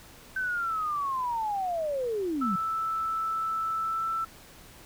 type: linear sweep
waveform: sine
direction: down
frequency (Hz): 1546 to 174.1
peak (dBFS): -27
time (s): 0.36-2.56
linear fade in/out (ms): 5
type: tone with pitch glide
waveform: sine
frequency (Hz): 1318 to 1329.5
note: E6 to E6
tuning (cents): -1 to +14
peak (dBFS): -27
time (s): 2.41-4.25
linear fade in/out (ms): 10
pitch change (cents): +15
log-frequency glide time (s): 3.77-4.09
effects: pink hiss -51 dBFS RMS until 4.85 s